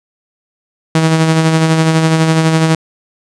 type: tone with tremolo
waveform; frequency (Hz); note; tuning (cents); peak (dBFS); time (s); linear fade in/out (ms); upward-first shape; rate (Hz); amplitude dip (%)
sawtooth; 160.6; E3; -45; -3; 0.95-2.75; 2; sine; 12; 40
effects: resampled to 22050 Hz